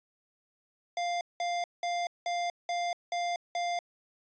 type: tone bursts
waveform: square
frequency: 698.5 Hz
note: F5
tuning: in tune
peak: -30 dBFS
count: 7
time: 0.97-3.79 s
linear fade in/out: 2 ms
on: 240 ms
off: 190 ms
effects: resampled to 16000 Hz + 12-bit